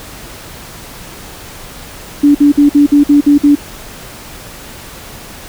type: tone bursts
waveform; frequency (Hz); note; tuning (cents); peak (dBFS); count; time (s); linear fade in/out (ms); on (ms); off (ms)
sine; 289.1; D4; -27; -3; 8; 2.23-3.554; 10; 120; 52
effects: pink hiss -31 dBFS RMS until 5.48 s